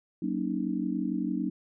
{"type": "chord", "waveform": "sine", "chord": "D# minor seventh", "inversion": "first", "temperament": "just", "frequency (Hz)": [186.68, 233.3, 280, 311.1], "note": ["F#3", "A#3", "C#4", "D#4"], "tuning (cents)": [16, 2, 18, 0], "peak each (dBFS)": -33, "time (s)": [0.22, 1.5], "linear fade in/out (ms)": 5, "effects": []}